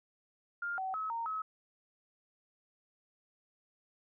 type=tone with pitch steps; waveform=sine; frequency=1404 / 759 / 1286 / 923 / 1284 Hz; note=F6 / F#5 / E6 / A#5 / E6; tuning=+9 / +44 / -43 / -17 / -46 cents; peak=-34 dBFS; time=0.62-1.42 s; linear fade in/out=5 ms; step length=160 ms; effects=none